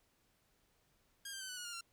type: tone with pitch steps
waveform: 10% pulse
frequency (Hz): 1617 / 1573.7 / 1531.5 / 1490.5 / 1450.6 / 1411.8 / 1373.9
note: G#6 / G6 / G6 / F#6 / F#6 / F6 / F6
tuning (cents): -47 / +6 / -41 / +12 / -35 / +18 / -29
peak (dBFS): -35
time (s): 1.25-1.81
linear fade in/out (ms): 5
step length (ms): 80
effects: pink hiss -75 dBFS RMS until 1.92 s